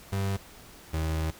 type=tone pair in turn; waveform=35% pulse; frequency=97.9 / 79.41 Hz; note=G2 / D#2; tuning=-2 / +36 cents; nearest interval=major third; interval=362 cents; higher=first; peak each=-25 dBFS; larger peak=neither; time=0.12-0.37 / 0.93-1.31 s; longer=second; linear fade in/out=10 ms; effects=pink hiss -50 dBFS RMS until 1.39 s